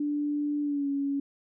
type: tone with pitch glide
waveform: sine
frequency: 293.1 to 279.7 Hz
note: D4 to C#4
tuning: -3 to +16 cents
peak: -26 dBFS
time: 0-1.2 s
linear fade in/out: 5 ms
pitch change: -81 cents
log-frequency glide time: 0.62-0.88 s
effects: none